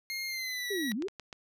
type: tone with pitch glide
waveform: 25% pulse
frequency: 2133 to 1922.4 Hz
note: C7 to B6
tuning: +33 to -47 cents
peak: -30 dBFS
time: 0.1-0.92 s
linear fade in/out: 0 ms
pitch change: -180 cents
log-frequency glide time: 0.26-0.75 s
type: linear two-way sweep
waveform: sine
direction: down then up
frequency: 425.3 to 195.6 to 425.3 Hz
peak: -31 dBFS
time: 0.7-1.08 s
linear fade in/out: 10 ms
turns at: 0.94 s
type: clicks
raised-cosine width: 0.2 ms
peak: -25 dBFS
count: 5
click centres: 0.917 / 1.023 / 1.084 / 1.197 / 1.328 s
effects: none